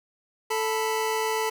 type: tone pair together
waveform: 25% pulse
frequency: 440 / 987.8 Hz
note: A4 / B5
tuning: 0 / 0 cents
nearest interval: octave + major second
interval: 1400 cents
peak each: -22 / -26 dBFS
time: 0.5-1.5 s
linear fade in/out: 10 ms
effects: 8-bit